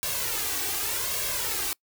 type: noise with flanger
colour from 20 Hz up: white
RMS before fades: -29 dBFS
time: 0.03-1.73 s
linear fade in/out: 0 ms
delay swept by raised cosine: 1.8 to 2.63 ms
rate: 0.86 Hz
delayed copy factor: +0.7
effects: noise-tail reverb RT60 0.1 s tail -25 dB re dry